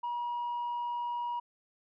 sine tone, 959 Hz, A#5, 49 cents sharp, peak -30 dBFS, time 0.03-1.4 s, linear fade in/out 10 ms, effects tanh soft clip ceiling -30 dBFS

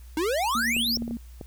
square exponential sweep, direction up, 300 to 5600 Hz, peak -24 dBFS, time 0.17-0.97 s, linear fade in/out 2 ms
sine tone with tremolo, 233.1 Hz, A#3, in tune, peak -27 dBFS, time 0.55-1.17 s, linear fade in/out 0 ms, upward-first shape triangle, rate 9 Hz, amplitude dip 55%
clicks, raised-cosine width 2 ms, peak -23 dBFS, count 6, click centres 0.766 / 0.972 / 1.022 / 1.079 / 1.11 / 1.412 s
effects added 60 Hz sine -42 dBFS peak until 1.46 s + white hiss -58 dBFS RMS until 1.46 s

